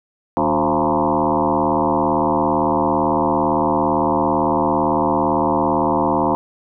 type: tone with frequency modulation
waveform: sine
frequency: 606 Hz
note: D#5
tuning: 46 cents flat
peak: -14 dBFS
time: 0.37-6.35 s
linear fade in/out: 0 ms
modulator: 77.8 Hz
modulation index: 5.4
effects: none